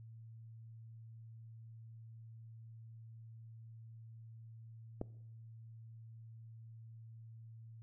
click, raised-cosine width 2 ms, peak -25 dBFS, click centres 5.014 s, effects noise-tail reverb RT60 0.8 s tail -20 dB re dry + added 113 Hz sine -51 dBFS peak until 7.82 s

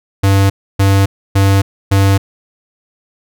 square tone bursts, 98 Hz, G2, in tune, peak -8 dBFS, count 4, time 0.23-2.18 s, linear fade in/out 10 ms, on 270 ms, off 290 ms, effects none

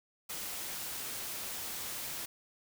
white noise, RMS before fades -40 dBFS, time 0.29-2.26 s, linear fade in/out 10 ms, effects none

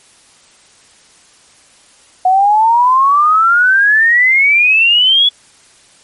sine exponential sweep, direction up, 730 to 3416 Hz, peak -6 dBFS, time 2.25-5.29 s, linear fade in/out 5 ms, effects white hiss -46 dBFS RMS until 6.03 s + MP3 48 kbps

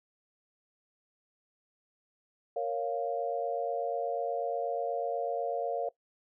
sine chord, Bb minor, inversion none, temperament equal, 466.2 / 554.4 / 698.5 Hz, Bb4 / Db5 / F5, 0 / 0 / 0 cents, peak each -34 dBFS, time 2.56-5.89 s, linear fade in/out 5 ms, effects noise-tail reverb RT60 0.1 s tail -19 dB re dry

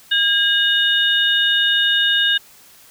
sine tone cluster, 1621 / 2907 / 3656 Hz, G#6 / F#7 / A#7, -42 / -31 / -34 cents, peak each -18 dBFS, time 0.11-2.38 s, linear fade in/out 10 ms, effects white hiss -47 dBFS RMS until 2.9 s

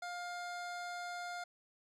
25% pulse tone, 706 Hz, F5, 19 cents sharp, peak -37 dBFS, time 0.02-1.44 s, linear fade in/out 5 ms, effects low-pass 8000 Hz 12 dB/octave

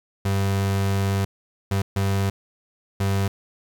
35% pulse tone bursts at uneven times, 98 Hz, G2, in tune, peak -18 dBFS, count 4, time 0.25-1.25 / 1.71-1.82 / 1.96-2.3 / 3-3.28 s, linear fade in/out 5 ms, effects 9-bit

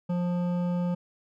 sine tone with hard clipping, 176.4 Hz, F3, 18 cents sharp, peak -27 dBFS, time 0.09-0.95 s, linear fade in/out 10 ms, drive 11 dB, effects none

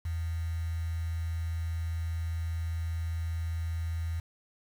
sine tone with quantisation, 82.5 Hz, E2, 2 cents sharp, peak -30 dBFS, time 0.05-4.2 s, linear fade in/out 5 ms, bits 8, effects none

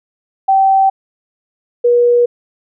sine tone pair in turn, 774 / 481.6 Hz, G5 / B4, -22 / -44 cents, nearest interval minor sixth, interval 822 cents, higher first, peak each -7 dBFS, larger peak neither, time 0.48-0.9 / 1.84-2.26 s, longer neither, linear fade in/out 10 ms, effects none

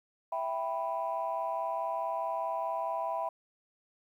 sine chord, E minor, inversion none, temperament equal, 659.3 / 784 / 987.8 Hz, E5 / G5 / B5, 0 / 0 / 0 cents, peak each -34 / -36 / -34 dBFS, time 0.32-3.29 s, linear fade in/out 5 ms, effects tanh soft clip ceiling -23 dBFS + 11-bit

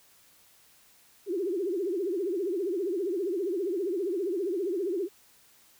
sine tone with vibrato, 370 Hz, F#4, in tune, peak -27 dBFS, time 1.26-5.09 s, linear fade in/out 50 ms, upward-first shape triangle, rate 15 Hz, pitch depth 230 cents each way, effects white hiss -60 dBFS RMS until 5.79 s

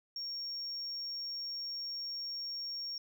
sine tone, 5540 Hz, F8, 15 cents flat, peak -36 dBFS, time 0.16-2.98 s, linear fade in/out 2 ms, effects tanh soft clip ceiling -34 dBFS

